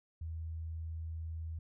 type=tone; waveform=sine; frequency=81 Hz; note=E2; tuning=30 cents flat; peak=-38 dBFS; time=0.21-1.59 s; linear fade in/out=5 ms; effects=none